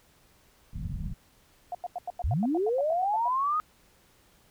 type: low-pass noise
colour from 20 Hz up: pink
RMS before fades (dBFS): -34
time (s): 0.73-1.14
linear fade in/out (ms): 10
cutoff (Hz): 200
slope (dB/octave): 48
type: tone bursts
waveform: sine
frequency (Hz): 712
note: F5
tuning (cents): +33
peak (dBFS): -30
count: 14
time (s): 1.72-3.282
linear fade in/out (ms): 2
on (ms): 28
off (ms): 90
type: linear sweep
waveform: sine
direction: up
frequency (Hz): 48.83 to 1268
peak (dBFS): -24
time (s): 2.24-3.6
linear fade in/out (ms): 0
effects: pink hiss -62 dBFS RMS until 4.5 s